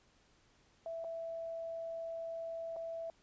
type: tone with dropouts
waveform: sine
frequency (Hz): 661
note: E5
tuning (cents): +5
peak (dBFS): -39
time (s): 0.86-3.1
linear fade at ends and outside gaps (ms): 1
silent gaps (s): 1.042-1.046 / 2.762-2.766
effects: pink hiss -69 dBFS RMS until 3.22 s + resampled to 16000 Hz